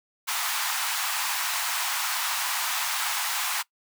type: high-pass noise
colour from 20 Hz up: pink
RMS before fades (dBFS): -28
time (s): 0.27-3.63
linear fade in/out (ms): 20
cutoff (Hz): 800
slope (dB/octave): 48
effects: noise-tail reverb RT60 0.1 s tail -21 dB re dry

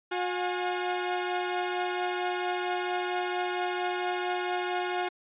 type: tone cluster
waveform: sawtooth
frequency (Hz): 360.7 / 717 / 827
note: F#4 / F5 / G#5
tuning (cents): -44 / +45 / -8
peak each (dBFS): -27 / -29 / -32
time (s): 0.11-5.09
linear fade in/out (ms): 10
effects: resampled to 8000 Hz

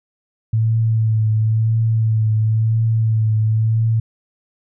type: tone with vibrato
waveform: sine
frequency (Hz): 110.8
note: A2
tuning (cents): +13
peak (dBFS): -13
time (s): 0.53-4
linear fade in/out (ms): 5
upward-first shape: triangle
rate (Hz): 0.97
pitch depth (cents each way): 35
effects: none

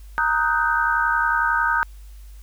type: tone cluster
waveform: sine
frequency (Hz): 929 / 1254 / 1491 / 1562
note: A#5 / D#6 / F#6 / G6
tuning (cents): -6 / +13 / +13 / -7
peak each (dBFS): -23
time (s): 0.18-1.83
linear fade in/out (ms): 0
effects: added 50 Hz sine -38 dBFS peak until 2.42 s + white hiss -56 dBFS RMS until 2.42 s

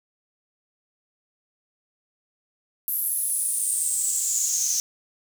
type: noise with high-pass filter sweep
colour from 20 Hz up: pink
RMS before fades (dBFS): -25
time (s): 2.88-4.8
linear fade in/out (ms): 0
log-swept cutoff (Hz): 12000 to 6000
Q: 8.9
effects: none

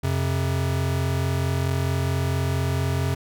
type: tone pair together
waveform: square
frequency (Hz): 89.3 / 133.8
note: F2 / C3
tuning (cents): +39 / +39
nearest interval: perfect fifth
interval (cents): 700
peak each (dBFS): -25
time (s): 0.03-3.15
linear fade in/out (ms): 10
effects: none

